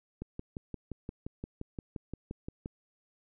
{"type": "click train", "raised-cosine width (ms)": 3, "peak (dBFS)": -25, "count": 15, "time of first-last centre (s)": [0.22, 2.659], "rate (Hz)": 5.74, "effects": []}